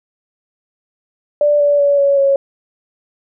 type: tone with pitch steps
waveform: sine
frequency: 587.3 / 578.2 / 569.3 / 560.5 / 551.8 Hz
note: D5 / D5 / C#5 / C#5 / C#5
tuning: 0 / -27 / +46 / +19 / -8 cents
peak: -9 dBFS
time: 1.41-2.36 s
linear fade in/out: 2 ms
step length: 190 ms
effects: none

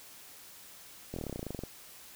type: slowing click train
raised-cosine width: 2 ms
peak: -24 dBFS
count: 16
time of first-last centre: 1.14-1.636 s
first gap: 23 ms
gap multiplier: 1.05
effects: white hiss -52 dBFS RMS until 2.15 s

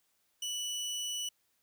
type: tone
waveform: 25% pulse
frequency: 2960 Hz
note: F#7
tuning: in tune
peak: -31 dBFS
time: 0.42-1.29 s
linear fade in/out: 5 ms
effects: white hiss -75 dBFS RMS until 1.62 s

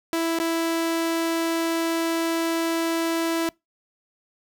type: tone with dropouts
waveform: sawtooth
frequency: 330.5 Hz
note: E4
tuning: 5 cents sharp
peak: -18 dBFS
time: 0.13-3.49 s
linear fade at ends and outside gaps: 0 ms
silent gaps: 0.388-0.4 s
effects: noise-tail reverb RT60 0.2 s tail -25 dB re dry

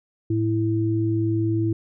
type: tone pair together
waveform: sine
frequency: 109.33 / 329.6 Hz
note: A2 / E4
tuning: -11 / 0 cents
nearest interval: octave + perfect fifth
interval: 1911 cents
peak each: -22 / -22 dBFS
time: 0.3-1.73 s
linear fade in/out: 5 ms
effects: none

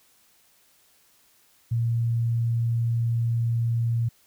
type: tone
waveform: sine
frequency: 116.54 Hz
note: A#2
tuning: in tune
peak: -21 dBFS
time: 1.71-4.09 s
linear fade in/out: 10 ms
effects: white hiss -61 dBFS RMS until 4.26 s

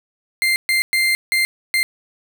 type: tone bursts at uneven times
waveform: 35% pulse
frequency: 2093 Hz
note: C7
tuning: in tune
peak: -13 dBFS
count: 5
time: 0.42-0.56 / 0.69-0.82 / 0.93-1.15 / 1.32-1.45 / 1.74-1.83 s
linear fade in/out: 0 ms
effects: none

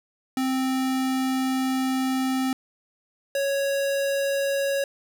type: tone pair in turn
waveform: square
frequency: 261.6 / 554.3 Hz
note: C4 / C#5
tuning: 0 / 0 cents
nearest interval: octave + minor second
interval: 1300 cents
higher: second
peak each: -23 dBFS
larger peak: neither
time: 0.37-2.53 / 3.35-4.84 s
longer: first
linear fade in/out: 2 ms
effects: none

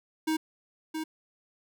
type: tone with echo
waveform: square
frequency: 315.6 Hz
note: D#4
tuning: 25 cents sharp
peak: -26 dBFS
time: 0.27-0.37 s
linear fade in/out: 10 ms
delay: 670 ms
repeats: 1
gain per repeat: -6 dB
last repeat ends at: 1.04 s
effects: none

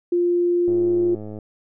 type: tone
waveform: sine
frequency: 349.9 Hz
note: F4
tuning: 3 cents sharp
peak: -16 dBFS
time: 0.12-1.15 s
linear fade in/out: 5 ms
type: click train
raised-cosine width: 2 ms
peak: -22 dBFS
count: 76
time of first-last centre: 0.68-1.388 s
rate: 106 Hz
effects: none

